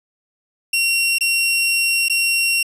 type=tone with dropouts; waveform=sawtooth; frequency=2742 Hz; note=F7; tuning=32 cents flat; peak=-12 dBFS; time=0.73-2.63 s; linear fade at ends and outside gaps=5 ms; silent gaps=1.185-1.208 / 2.085-2.097 s; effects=resampled to 32000 Hz